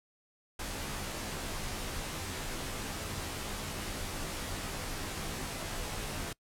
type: noise with comb filter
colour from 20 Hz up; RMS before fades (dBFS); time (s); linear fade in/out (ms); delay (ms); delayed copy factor
pink; -38; 0.59-6.33; 5; 17; -0.8
effects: noise-tail reverb RT60 0.1 s tail -24 dB re dry + low-pass 12000 Hz 12 dB/octave